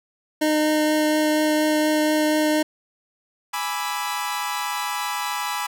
25% pulse tone with vibrato, 306.3 Hz, D#4, 27 cents flat, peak -14 dBFS, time 0.41-2.63 s, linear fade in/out 10 ms, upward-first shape triangle, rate 4.2 Hz, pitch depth 9 cents each way
sawtooth chord, E dominant seventh, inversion first, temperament equal, 830.6 / 987.8 / 1174.7 / 1318.5 Hz, G#5 / B5 / D6 / E6, 0 / 0 / 0 / 0 cents, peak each -26 / -24 / -29 / -29 dBFS, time 3.53-5.67 s, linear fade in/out 10 ms
effects none

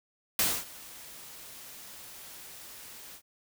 white noise with ADSR envelope, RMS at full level -25 dBFS, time 0.39-3.22 s, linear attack 3 ms, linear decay 250 ms, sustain -22 dB, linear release 73 ms, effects none

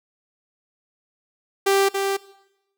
sawtooth tone with echo, 392.7 Hz, G4, 3 cents sharp, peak -12 dBFS, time 1.66-1.89 s, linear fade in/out 10 ms, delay 280 ms, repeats 1, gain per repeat -5 dB, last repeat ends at 2.17 s, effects noise-tail reverb RT60 0.9 s tail -19 dB re dry

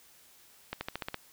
accelerating click train, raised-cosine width 0.3 ms, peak -18 dBFS, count 7, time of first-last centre 0.73-1.144 s, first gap 80 ms, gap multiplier 0.94, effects white hiss -59 dBFS RMS until 1.32 s

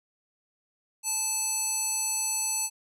square tone with band-pass filter, 872 Hz, A5, 16 cents flat, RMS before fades -29 dBFS, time 1.03-2.7 s, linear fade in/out 50 ms, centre 8200 Hz, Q 3.5, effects none

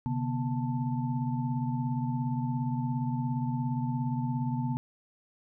sine tone cluster, 130.2 / 147.4 / 242.3 / 883 Hz, C3 / D3 / B3 / A5, -8 / +7 / -33 / +6 cents, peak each -31 / -36 / -32 / -39 dBFS, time 0.06-4.77 s, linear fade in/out 0 ms, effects none

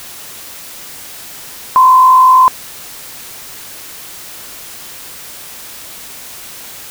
sine tone with frequency modulation, 1028 Hz, C6, 31 cents flat, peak -3 dBFS, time 1.76-2.48 s, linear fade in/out 0 ms, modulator 48.2 Hz, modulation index 0.53, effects white hiss -31 dBFS RMS until 6.9 s

